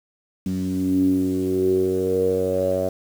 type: tone with low-pass filter sweep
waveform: 10% pulse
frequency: 93.2 Hz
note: F#2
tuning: 13 cents sharp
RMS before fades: -21 dBFS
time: 0.46-2.89 s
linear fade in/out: 5 ms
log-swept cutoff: 220 to 620 Hz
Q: 8.6
effects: 7-bit